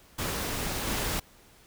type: noise with level steps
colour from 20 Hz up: pink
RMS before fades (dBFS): -32 / -30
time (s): 0.18-1.2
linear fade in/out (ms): 10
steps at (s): 0.87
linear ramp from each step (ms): 2
effects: pink hiss -57 dBFS RMS until 1.66 s